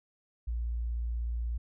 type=tone; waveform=sine; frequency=58.27 Hz; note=A#1; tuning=in tune; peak=-30 dBFS; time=0.47-1.58 s; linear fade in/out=10 ms; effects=none